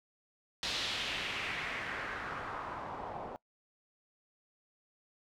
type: noise with low-pass filter sweep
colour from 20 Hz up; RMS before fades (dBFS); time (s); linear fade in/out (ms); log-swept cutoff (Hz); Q
white; -39; 0.63-3.36; 0; 4200 to 710; 2.2
effects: noise-tail reverb RT60 0.1 s tail -22 dB re dry